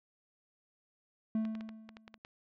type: tone with exponential decay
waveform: triangle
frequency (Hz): 220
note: A3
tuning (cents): 0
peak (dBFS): -26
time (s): 1.35-2.18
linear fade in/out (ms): 2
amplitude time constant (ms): 180
type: clicks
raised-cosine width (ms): 0.2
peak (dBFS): -29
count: 9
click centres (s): 1.452 / 1.552 / 1.609 / 1.691 / 1.891 / 1.969 / 2.079 / 2.142 / 2.249
effects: low-pass 3000 Hz 12 dB/octave